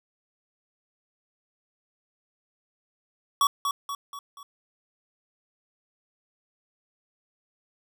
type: tone with echo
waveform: square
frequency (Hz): 1126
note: C#6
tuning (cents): +27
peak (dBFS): -19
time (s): 3.41-3.47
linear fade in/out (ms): 2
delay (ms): 240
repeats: 4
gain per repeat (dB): -6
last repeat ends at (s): 4.43
effects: none